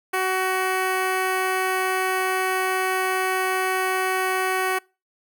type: tone with notch filter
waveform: 10% pulse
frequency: 374.8 Hz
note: F#4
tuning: 22 cents sharp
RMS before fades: -23 dBFS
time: 0.13-4.79 s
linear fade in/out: 10 ms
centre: 5500 Hz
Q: 1.9
effects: noise-tail reverb RT60 0.3 s tail -25 dB re dry